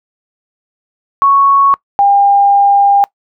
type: tone pair in turn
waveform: sine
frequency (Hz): 1108.7 / 802.2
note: C#6 / G5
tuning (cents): 0 / +40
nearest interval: tritone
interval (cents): 560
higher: first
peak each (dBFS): -5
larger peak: neither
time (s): 1.22-1.74 / 1.99-3.04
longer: second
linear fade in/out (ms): 0
effects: noise-tail reverb RT60 0.1 s tail -23 dB re dry

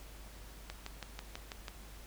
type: click train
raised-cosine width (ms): 0.2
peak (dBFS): -24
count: 7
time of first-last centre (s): 0.7-1.682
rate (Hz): 6.11
effects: added 50 Hz sine -50 dBFS peak until 2.06 s + pink hiss -55 dBFS RMS until 2.06 s

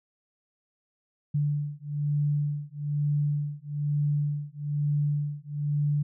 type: beating tone pair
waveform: sine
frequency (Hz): 145.9 / 147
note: D3 / D3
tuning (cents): -11 / +2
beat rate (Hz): 1.1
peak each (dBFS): -28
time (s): 1.34-6.03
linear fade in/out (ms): 10
effects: none

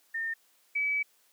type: tone pair in turn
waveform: sine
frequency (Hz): 1817 / 2289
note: A#6 / D7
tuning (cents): -45 / -45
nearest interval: major third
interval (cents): 400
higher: second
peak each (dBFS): -30 / -26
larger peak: second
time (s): 0.14-0.34 / 0.75-1.03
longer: second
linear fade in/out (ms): 10
effects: white hiss -66 dBFS RMS until 1.32 s + high-pass 300 Hz 12 dB/octave

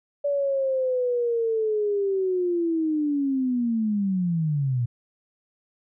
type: linear sweep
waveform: sine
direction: down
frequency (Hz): 576 to 116.54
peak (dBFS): -21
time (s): 0.24-4.86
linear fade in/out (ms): 10
effects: none

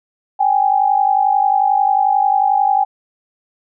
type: tone pair together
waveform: sine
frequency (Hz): 779.4 / 830.6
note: G5 / G#5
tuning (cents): -10 / 0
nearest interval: minor second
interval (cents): 110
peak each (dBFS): -14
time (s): 0.39-2.85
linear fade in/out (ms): 20
effects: none

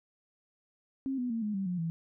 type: tone with pitch steps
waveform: sine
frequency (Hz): 268.2 / 247.4 / 228.1 / 210.4 / 194.08 / 179 / 165.1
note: C4 / B3 / A#3 / G#3 / G3 / F3 / E3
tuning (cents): +43 / +3 / -37 / +23 / -17 / +43 / +3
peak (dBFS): -30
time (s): 1.06-1.9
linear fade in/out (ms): 0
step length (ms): 120
effects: none

